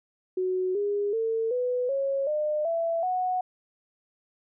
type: tone with pitch steps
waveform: sine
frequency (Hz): 370 / 408.2 / 450.3 / 496.8 / 548 / 604.5 / 666.9 / 735.7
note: F#4 / G#4 / A4 / B4 / C#5 / D5 / E5 / F#5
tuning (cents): 0 / -30 / +40 / +10 / -20 / +50 / +20 / -10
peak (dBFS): -24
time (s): 0.37-3.41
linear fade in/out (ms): 5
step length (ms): 380
effects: none